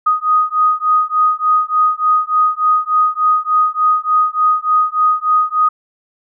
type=beating tone pair; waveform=sine; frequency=1244.5 / 1247.9 Hz; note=D#6 / D#6; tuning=0 / +5 cents; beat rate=3.4 Hz; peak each=-14 dBFS; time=0.06-5.69 s; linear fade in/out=10 ms; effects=none